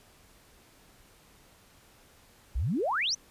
sine exponential sweep, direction up, 49.7 to 6380 Hz, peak -26 dBFS, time 2.55-3.15 s, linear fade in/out 10 ms, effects pink hiss -59 dBFS RMS until 3.3 s + resampled to 32000 Hz

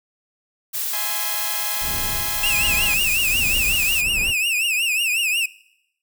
blue noise, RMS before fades -25 dBFS, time 0.73-4.02 s, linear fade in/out 20 ms
10% pulse chord, E augmented, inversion none, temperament equal, 659.3 / 830.6 / 1046.5 Hz, E5 / G#5 / B#5, 0 / 0 / 0 cents, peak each -27 / -22 / -24 dBFS, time 0.93-2.94 s, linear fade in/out 2 ms
brown noise with tremolo, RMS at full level -29 dBFS, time 1.8-4.34 s, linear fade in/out 50 ms, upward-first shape sine, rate 1.3 Hz, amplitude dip 60%
45% pulse tone with vibrato, 2637 Hz, E7, in tune, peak -18 dBFS, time 2.43-5.46 s, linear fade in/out 5 ms, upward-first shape triangle, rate 5.5 Hz, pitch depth 160 cents each way
effects noise-tail reverb RT60 0.8 s tail -21 dB re dry

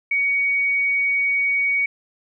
sine tone, 2245 Hz, C#7, 21 cents sharp, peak -17 dBFS, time 0.11-1.86 s, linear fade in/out 5 ms, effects none

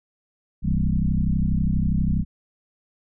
sine tone with frequency modulation, 108.7 Hz, A2, 21 cents flat, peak -18 dBFS, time 0.62-2.25 s, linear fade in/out 50 ms, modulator 32.3 Hz, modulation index 3.3, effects none

